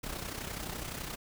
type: noise with amplitude modulation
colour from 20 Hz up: pink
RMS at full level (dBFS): -37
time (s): 0.03-1.16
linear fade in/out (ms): 10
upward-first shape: sine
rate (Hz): 31.8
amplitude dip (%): 60
effects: none

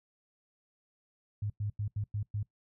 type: tone bursts at uneven times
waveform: sine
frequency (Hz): 103.83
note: G#2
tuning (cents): 0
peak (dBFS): -31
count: 6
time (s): 1.42-1.5 / 1.6-1.7 / 1.79-1.88 / 1.96-2.04 / 2.14-2.23 / 2.34-2.43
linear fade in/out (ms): 5
effects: noise-tail reverb RT60 0.1 s tail -20 dB re dry

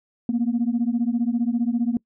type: beating tone pair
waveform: sine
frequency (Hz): 230.1 / 245.1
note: A#3 / B3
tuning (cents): -22 / -13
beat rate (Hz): 15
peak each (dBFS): -21 / -22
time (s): 0.29-1.97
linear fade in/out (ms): 2
effects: noise-tail reverb RT60 0.1 s tail -26 dB re dry + tanh soft clip ceiling -14 dBFS

